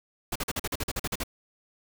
pink noise bursts, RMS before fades -30 dBFS, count 12, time 0.32-1.236 s, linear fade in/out 5 ms, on 36 ms, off 44 ms, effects none

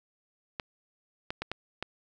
clicks, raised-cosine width 0.3 ms, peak -17 dBFS, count 5, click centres 0.598 / 1.305 / 1.42 / 1.516 / 1.826 s, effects none

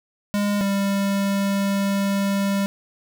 square tone pair in turn, 204.3 / 198.14 Hz, G#3 / G3, -28 / +19 cents, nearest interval minor second, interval 53 cents, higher first, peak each -20 dBFS, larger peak neither, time 0.34-0.61 / 0.61-2.66 s, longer second, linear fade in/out 0 ms, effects none

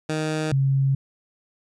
15% pulse / sine tone pair in turn, 155.56 / 135.89 Hz, D#3 / C#3, 0 / -34 cents, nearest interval major second, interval 234 cents, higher first, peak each -17 dBFS, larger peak neither, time 0.09-0.52 / 0.52-0.95 s, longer neither, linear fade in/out 5 ms, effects resampled to 22050 Hz

